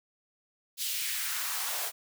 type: noise with high-pass filter sweep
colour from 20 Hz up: white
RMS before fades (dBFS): -33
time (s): 0.77-1.92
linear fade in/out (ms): 50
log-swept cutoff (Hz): 3600 to 540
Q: 1.6
effects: none